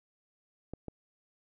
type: clicks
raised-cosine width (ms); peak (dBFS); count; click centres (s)
2; -26 / -26; 2; 0.736 / 0.883
effects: none